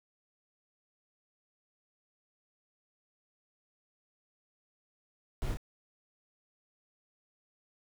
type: noise with echo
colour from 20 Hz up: brown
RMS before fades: -33 dBFS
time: 5.42-5.54 s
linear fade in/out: 0 ms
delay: 31 ms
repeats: 1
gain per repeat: -3 dB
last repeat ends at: 5.571 s
effects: none

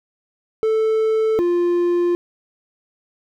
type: tone pair in turn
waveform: triangle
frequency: 440 / 349.4 Hz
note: A4 / F4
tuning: 0 / +1 cents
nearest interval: major third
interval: 399 cents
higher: first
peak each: -13 dBFS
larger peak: neither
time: 0.63-1.39 / 1.39-2.15 s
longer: neither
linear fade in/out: 0 ms
effects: none

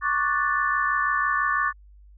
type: chord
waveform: sine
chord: D major seventh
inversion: third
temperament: equal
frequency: 1108.7 / 1174.7 / 1480 / 1760 Hz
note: C#6 / D6 / F#6 / A6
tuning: 0 / 0 / 0 / 0 cents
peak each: -26 / -26 / -29 / -25 dBFS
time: 0.01-1.73 s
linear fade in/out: 50 ms
effects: added 50 Hz sine -47 dBFS peak until 2.17 s

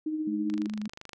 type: tone with tremolo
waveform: sine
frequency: 310 Hz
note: D#4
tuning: 6 cents flat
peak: -26 dBFS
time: 0.06-0.67 s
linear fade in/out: 5 ms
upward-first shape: triangle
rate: 15 Hz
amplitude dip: 50%
type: tone with vibrato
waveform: sine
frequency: 212.3 Hz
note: G#3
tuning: 38 cents sharp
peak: -31 dBFS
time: 0.27-0.88 s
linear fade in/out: 5 ms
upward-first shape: triangle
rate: 6.9 Hz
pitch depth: 20 cents each way
type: click train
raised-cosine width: 0.2 ms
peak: -25 dBFS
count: 17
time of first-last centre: 0.5-1.132 s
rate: 25.3 Hz
effects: none

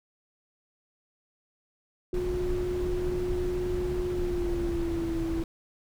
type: tone with pitch glide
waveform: sine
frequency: 360 to 330.1 Hz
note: F#4 to E4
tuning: -47 to +2 cents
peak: -28 dBFS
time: 2.13-5.43 s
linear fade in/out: 2 ms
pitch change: -151 cents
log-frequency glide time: 4.08-5.16 s
type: noise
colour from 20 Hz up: brown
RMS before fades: -33 dBFS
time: 2.14-5.44 s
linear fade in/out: 2 ms
effects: none

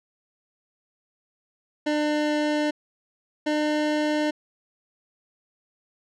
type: tone pair in turn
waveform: 25% pulse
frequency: 299.8 / 301.9 Hz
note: D4 / D4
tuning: +36 / +48 cents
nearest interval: unison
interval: 12 cents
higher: second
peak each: -18 dBFS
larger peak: neither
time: 1.86-2.71 / 3.46-4.31 s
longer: neither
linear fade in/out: 10 ms
effects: low-pass 5000 Hz 12 dB/octave

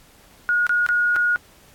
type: tone with dropouts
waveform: sine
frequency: 1442 Hz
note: F#6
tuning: 45 cents flat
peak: -16 dBFS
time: 0.49-1.36 s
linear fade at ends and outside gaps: 0 ms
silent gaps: 0.667-0.694 / 0.864-0.889 / 1.16-1.164 s
effects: pink hiss -52 dBFS RMS until 1.74 s + AAC 64 kbps

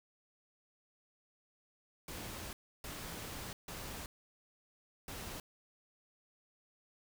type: noise bursts at uneven times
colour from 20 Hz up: pink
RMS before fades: -45 dBFS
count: 4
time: 2.08-2.53 / 2.84-3.53 / 3.68-4.06 / 5.08-5.4 s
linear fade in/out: 2 ms
effects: none

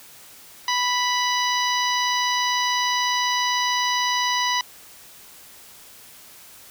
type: harmonic tone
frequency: 987 Hz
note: B5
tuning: 1 cent flat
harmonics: 1 / 2 / 3 / 4 / 5 / 6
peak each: -23 / -26 / -28 / -29 / -30 / -31 dBFS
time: 0.68-4.61 s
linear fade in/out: 2 ms
effects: white hiss -46 dBFS RMS until 6.7 s

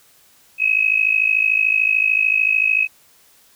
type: tone with amplitude modulation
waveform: sine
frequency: 2555 Hz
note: D#7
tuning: 45 cents sharp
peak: -10 dBFS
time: 0.58-2.88 s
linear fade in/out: 50 ms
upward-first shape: sine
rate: 53.5 Hz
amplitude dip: 85%
effects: white hiss -53 dBFS RMS until 3.55 s

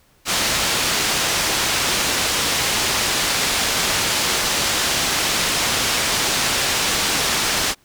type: low-pass noise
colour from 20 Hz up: white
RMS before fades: -20 dBFS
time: 0.25-7.75 s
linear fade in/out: 50 ms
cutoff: 6100 Hz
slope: 12 dB/octave
effects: pink hiss -57 dBFS RMS until 7.84 s

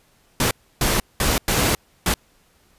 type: noise bursts at uneven times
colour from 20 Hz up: pink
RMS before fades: -19 dBFS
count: 5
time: 0.4-0.51 / 0.81-1 / 1.2-1.38 / 1.48-1.75 / 2.06-2.14 s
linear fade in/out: 2 ms
effects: pink hiss -59 dBFS RMS until 2.78 s + resampled to 32000 Hz

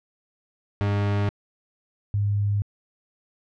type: tone pair in turn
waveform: 40% pulse / sine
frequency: 101.7 / 102.09 Hz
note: G#2 / G#2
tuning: -36 / -29 cents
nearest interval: unison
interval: 7 cents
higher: second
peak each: -20 dBFS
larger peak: neither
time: 0.81-1.29 / 2.14-2.62 s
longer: neither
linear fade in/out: 0 ms
effects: low-pass 3000 Hz 12 dB/octave

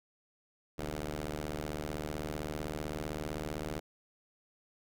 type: ring-modulated tone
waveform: 10% pulse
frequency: 75.7 Hz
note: D#2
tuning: 47 cents flat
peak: -25 dBFS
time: 0.78-3.8 s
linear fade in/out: 10 ms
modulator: 237 Hz
effects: none

